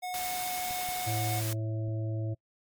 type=tone; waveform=square; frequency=729 Hz; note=F#5; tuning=26 cents flat; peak=-34 dBFS; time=0.02-1.41 s; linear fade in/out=20 ms
type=noise; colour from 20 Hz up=white; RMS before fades=-37 dBFS; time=0.14-1.53 s; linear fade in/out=0 ms
type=clicks; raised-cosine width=5 ms; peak=-35 dBFS; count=3; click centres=0.709 / 0.889 / 1.883 s
type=harmonic tone; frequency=110 Hz; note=A2; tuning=in tune; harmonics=1 / 3 / 5 / 6; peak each=-30 / -40 / -44 / -46 dBFS; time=1.06-2.35 s; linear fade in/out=20 ms
effects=noise-tail reverb RT60 0.1 s tail -26 dB re dry + MP3 96 kbps